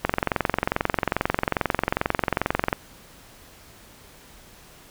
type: click train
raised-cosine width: 0.5 ms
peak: -5 dBFS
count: 61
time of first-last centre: 0.05-2.729 s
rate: 22.4 Hz
effects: pink hiss -49 dBFS RMS until 4.9 s